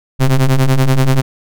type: ring-modulated tone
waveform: square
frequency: 65.41 Hz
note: C2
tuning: in tune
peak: -6 dBFS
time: 0.19-1.22 s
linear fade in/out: 20 ms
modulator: 70.6 Hz
effects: none